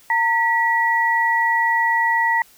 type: tone pair together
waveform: sine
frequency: 914.6 / 1938 Hz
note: A#5 / B6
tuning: -33 / -33 cents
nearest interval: octave + minor second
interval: 1300 cents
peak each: -18 dBFS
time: 0.1-2.42 s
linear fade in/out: 2 ms
effects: white hiss -51 dBFS RMS until 2.57 s